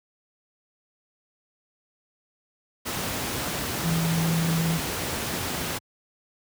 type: tone in noise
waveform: sine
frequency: 164.81 Hz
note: E3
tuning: in tune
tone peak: -22 dBFS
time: 3.84-4.78 s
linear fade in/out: 20 ms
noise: pink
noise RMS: -29 dBFS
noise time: 2.85-5.79 s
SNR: +4 dB
effects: high-pass 80 Hz 12 dB/octave